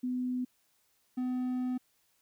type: tone pair in turn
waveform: sine / triangle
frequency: 251.1 / 252.2 Hz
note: B3 / B3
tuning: +29 / +36 cents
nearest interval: unison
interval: 7 cents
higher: second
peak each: -30 / -28 dBFS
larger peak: second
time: 0.03-0.45 / 1.17-1.78 s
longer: second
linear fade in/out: 10 ms
effects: white hiss -72 dBFS RMS until 2.21 s